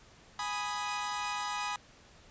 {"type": "chord", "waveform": "sawtooth", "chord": "G# minor", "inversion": "none", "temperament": "equal", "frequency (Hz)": [830.6, 987.8, 1244.5], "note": ["G#5", "B5", "D#6"], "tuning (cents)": [0, 0, 0], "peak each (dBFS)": -34, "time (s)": [0.39, 1.76], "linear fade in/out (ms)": 2, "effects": ["pink hiss -58 dBFS RMS until 2.3 s", "resampled to 16000 Hz"]}